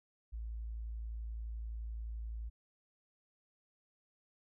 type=tone; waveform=sine; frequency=55.8 Hz; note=A1; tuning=25 cents sharp; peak=-39 dBFS; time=0.32-2.5 s; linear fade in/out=20 ms; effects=none